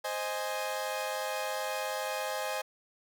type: chord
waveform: sawtooth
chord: Ab major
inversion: first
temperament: equal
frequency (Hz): 523.3 / 622.3 / 830.6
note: C5 / Eb5 / Ab5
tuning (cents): 0 / 0 / 0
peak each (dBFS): -33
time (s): 0.04-2.62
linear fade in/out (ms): 10
effects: none